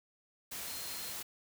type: tone in noise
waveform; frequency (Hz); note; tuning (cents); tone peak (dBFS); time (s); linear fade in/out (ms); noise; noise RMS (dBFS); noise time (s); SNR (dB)
sine; 4186; C8; 0; -48; 0.67-1.13; 10; white; -42; 0.51-1.23; -9
effects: none